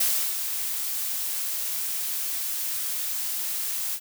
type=noise with ADSR envelope; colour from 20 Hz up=blue; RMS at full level=-22 dBFS; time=0-4 s; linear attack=6 ms; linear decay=330 ms; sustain=-7 dB; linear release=57 ms; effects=none